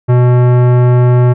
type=tone with tanh clipping; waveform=sine; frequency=123.47 Hz; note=B2; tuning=in tune; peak=-7 dBFS; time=0.08-1.34 s; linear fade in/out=20 ms; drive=18 dB; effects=none